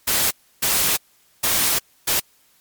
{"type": "noise bursts at uneven times", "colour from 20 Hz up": "white", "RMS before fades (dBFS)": -19, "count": 4, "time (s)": [[0.07, 0.31], [0.62, 0.97], [1.43, 1.79], [2.07, 2.2]], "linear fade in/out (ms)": 10, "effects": ["white hiss -58 dBFS RMS until 2.6 s", "MP3 96 kbps"]}